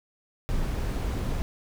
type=noise; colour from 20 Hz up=brown; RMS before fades=-28 dBFS; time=0.49-1.42 s; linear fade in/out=0 ms; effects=none